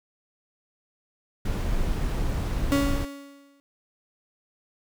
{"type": "noise", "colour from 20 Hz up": "brown", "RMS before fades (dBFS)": -26, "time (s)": [1.45, 3.05], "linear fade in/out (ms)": 5}
{"type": "tone with exponential decay", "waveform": "35% pulse", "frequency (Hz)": 280.5, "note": "C#4", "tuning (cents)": 21, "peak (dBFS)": -17, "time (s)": [2.72, 3.6], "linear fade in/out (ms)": 0, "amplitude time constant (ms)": 190}
{"effects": []}